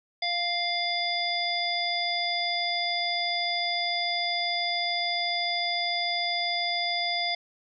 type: harmonic tone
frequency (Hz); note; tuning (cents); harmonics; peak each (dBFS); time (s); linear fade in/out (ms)
698.5; F5; 0; 1 / 3 / 5 / 7; -31 / -31 / -31 / -31; 0.22-7.35; 5
effects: none